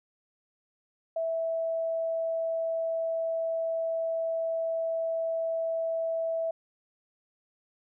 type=tone; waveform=sine; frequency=656 Hz; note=E5; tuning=9 cents flat; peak=-27 dBFS; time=1.16-6.51 s; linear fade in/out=5 ms; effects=none